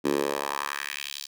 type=tone with high-pass filter sweep; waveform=10% pulse; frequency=70.9 Hz; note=C#2; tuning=40 cents sharp; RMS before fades=-30 dBFS; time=0.04-1.27 s; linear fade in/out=20 ms; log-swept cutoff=290 to 4600 Hz; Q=2; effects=none